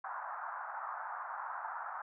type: band-pass noise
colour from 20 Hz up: pink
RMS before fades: -42 dBFS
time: 0.04-2.02 s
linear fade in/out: 5 ms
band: 760 to 1500 Hz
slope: 48 dB/octave
effects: none

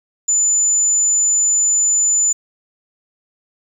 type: tone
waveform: sine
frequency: 7020 Hz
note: A8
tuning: 5 cents flat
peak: -12 dBFS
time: 0.28-2.33 s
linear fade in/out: 10 ms
effects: 7-bit

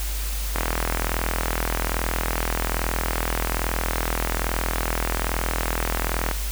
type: click train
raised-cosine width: 0.5 ms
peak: -8 dBFS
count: 238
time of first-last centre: 0.56-6.312 s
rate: 41.2 Hz
effects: added 50 Hz sine -25 dBFS peak until 6.51 s + white hiss -33 dBFS RMS until 6.51 s

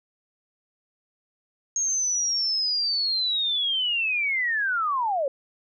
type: linear sweep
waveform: sine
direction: down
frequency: 6550 to 521 Hz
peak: -22 dBFS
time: 1.76-5.28 s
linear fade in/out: 2 ms
effects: none

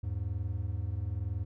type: tone pair together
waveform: triangle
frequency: 81.8 / 102.73 Hz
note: E2 / G#2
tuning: -13 / -18 cents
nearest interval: major third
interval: 395 cents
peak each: -33 / -32 dBFS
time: 0.03-1.45 s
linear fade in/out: 10 ms
effects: none

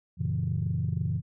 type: chord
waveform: sine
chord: F# dominant seventh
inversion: none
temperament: equal with one note detuned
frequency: 92.5 / 116.2 / 138.59 / 164.81 Hz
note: F#2 / A#2 / C#3 / E3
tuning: 0 / -5 / 0 / 0 cents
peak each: -31 dBFS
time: 0.17-1.22 s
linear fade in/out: 50 ms
effects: tanh soft clip ceiling -18 dBFS

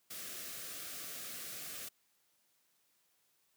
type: band-stop noise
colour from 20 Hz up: white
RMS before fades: -45 dBFS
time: 0.1-1.89 s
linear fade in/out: 10 ms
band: 750 to 1100 Hz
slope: 96 dB/octave
effects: white hiss -75 dBFS RMS until 3.56 s + high-pass 100 Hz 12 dB/octave

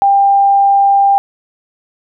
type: tone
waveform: sine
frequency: 795 Hz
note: G5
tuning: 24 cents sharp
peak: -6 dBFS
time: 0.02-1.18 s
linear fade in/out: 0 ms
effects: none

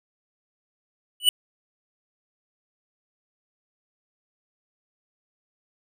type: tone with exponential growth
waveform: square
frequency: 2960 Hz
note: F#7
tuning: in tune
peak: -10 dBFS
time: 1.2-1.29 s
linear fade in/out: 2 ms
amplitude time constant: 19 ms
effects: none

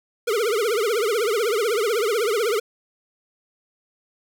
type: tone with vibrato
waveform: square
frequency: 440 Hz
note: A4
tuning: in tune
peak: -20 dBFS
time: 0.27-2.6 s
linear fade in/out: 10 ms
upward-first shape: triangle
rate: 16 Hz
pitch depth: 210 cents each way
effects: none

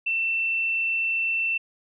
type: tone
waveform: sine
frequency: 2683 Hz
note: E7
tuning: 30 cents sharp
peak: -22 dBFS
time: 0.06-1.58 s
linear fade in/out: 10 ms
effects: none

